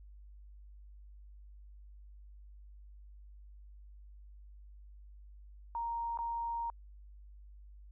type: tone with dropouts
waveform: sine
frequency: 932.3 Hz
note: A#5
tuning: in tune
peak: -34 dBFS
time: 5.75-6.7 s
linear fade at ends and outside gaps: 1 ms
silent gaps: 6.174-6.188 s
effects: added 50 Hz sine -51 dBFS peak until 7.91 s